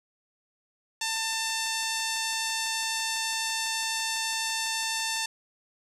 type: tone with low-pass filter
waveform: 5% pulse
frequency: 894 Hz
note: A5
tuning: 27 cents sharp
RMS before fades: -30 dBFS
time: 1.01-5.26 s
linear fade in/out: 5 ms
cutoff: 8300 Hz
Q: 0.73
effects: 9-bit